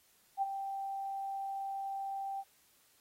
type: tone with ADSR envelope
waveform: sine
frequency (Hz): 784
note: G5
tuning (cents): 0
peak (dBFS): -27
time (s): 0.37-2.44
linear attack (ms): 50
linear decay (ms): 27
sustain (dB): -9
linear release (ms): 46
effects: white hiss -68 dBFS RMS until 3 s + AAC 48 kbps